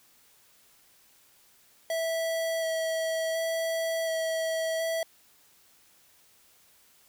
square tone with vibrato, 652 Hz, E5, 19 cents flat, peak -28 dBFS, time 1.9-5.03 s, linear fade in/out 2 ms, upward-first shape square, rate 0.69 Hz, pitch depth 9 cents each way, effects white hiss -61 dBFS RMS until 7.08 s

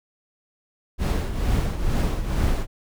brown noise with tremolo, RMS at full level -19 dBFS, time 0.98-2.67 s, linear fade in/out 50 ms, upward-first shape triangle, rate 2.2 Hz, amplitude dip 70%, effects none

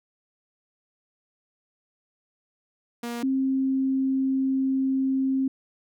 sawtooth / sine tone pair in turn, 237.1 / 266.1 Hz, A#3 / C4, +30 / +29 cents, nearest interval major second, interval 199 cents, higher second, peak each -26 / -21 dBFS, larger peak second, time 3.03-3.23 / 3.23-5.48 s, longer second, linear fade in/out 5 ms, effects none

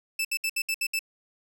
sawtooth tone bursts, 2637 Hz, E7, in tune, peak -22 dBFS, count 7, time 0.19-0.992 s, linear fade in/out 5 ms, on 58 ms, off 66 ms, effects none

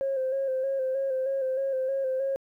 sine tone with vibrato, 532 Hz, C5, 29 cents sharp, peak -24 dBFS, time 0.01-2.36 s, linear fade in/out 0 ms, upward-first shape square, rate 3.2 Hz, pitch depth 35 cents each way, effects tanh soft clip ceiling -21 dBFS + 11-bit

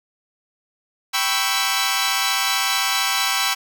10% pulse chord, C# half-diminished seventh, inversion second, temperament equal, 784 / 987.8 / 1108.7 / 1318.5 Hz, G5 / B5 / C#6 / E6, 0 / 0 / 0 / 0 cents, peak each -16 dBFS, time 1.13-3.55 s, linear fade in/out 20 ms, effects none

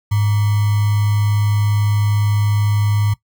sine tone with sample-and-hold, 103.83 Hz, G#2, in tune, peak -13 dBFS, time 0.11-3.14 s, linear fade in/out 10 ms, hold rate 1050 Hz, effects noise-tail reverb RT60 0.1 s tail -18 dB re dry

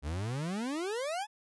40% pulse exponential sweep, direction up, 67.7 to 880 Hz, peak -32 dBFS, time 0.02-1.27 s, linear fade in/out 50 ms, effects resampled to 24000 Hz

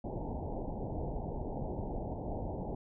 pink low-pass noise, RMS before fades -38 dBFS, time 0.04-2.75 s, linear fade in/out 5 ms, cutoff 900 Hz, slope 96 dB/octave, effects none

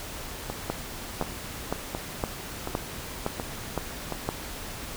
two click trains, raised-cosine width 1 ms, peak -16 / -12 dBFS, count 6 / 8, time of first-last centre 0.5-4.123 / 0.7-4.29 s, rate 1.38 / 1.95 Hz, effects pink hiss -38 dBFS RMS until 4.96 s

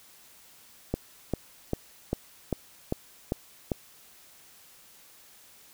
click train, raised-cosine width 2 ms, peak -13 dBFS, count 8, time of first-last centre 0.94-3.718 s, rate 2.52 Hz, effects white hiss -55 dBFS RMS until 5.73 s

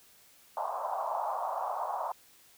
pink band-pass noise, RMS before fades -34 dBFS, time 0.57-2.12 s, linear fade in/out 2 ms, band 640 to 1100 Hz, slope 48 dB/octave, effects white hiss -60 dBFS RMS until 2.57 s

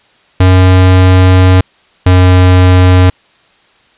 square tone pair in turn, 92.5 / 91.49 Hz, F#2 / F#2, 0 / -19 cents, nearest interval unison, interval 19 cents, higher first, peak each -3 dBFS, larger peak neither, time 0.4-1.61 / 2.06-3.1 s, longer first, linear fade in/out 5 ms, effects white hiss -48 dBFS RMS until 3.97 s + resampled to 8000 Hz

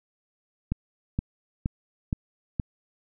click train, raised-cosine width 5 ms, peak -13 dBFS, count 5, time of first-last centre 0.72-2.598 s, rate 2.13 Hz, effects none

